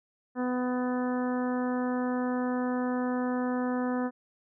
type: harmonic tone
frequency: 250 Hz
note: B3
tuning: 21 cents sharp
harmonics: 1 / 2 / 3 / 4 / 5 / 6 / 7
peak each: -28 / -34 / -38 / -40 / -42 / -44 / -45 dBFS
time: 0.35-4.11 s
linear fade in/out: 50 ms
effects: none